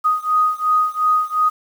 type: beating tone pair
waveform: sine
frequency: 1245 / 1247.8 Hz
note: D#6 / D#6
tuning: +1 / +5 cents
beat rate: 2.8 Hz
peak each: -17 / -18 dBFS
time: 0.04-1.5 s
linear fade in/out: 20 ms
effects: 7-bit